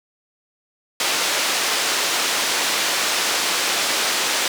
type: band-pass noise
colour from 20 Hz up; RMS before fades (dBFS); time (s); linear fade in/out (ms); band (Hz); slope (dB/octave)
white; -21; 1-4.48; 2; 330 to 5700; 12
effects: none